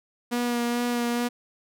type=tone with vibrato; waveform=sawtooth; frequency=240 Hz; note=B3; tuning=49 cents flat; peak=-20 dBFS; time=0.31-1.29 s; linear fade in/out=20 ms; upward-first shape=sine; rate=2.3 Hz; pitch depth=16 cents each way; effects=none